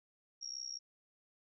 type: tone with amplitude modulation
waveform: sine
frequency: 5590 Hz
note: F8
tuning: 1 cent sharp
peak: -37 dBFS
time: 0.41-0.79 s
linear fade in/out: 20 ms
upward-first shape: sine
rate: 64.3 Hz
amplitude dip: 95%
effects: none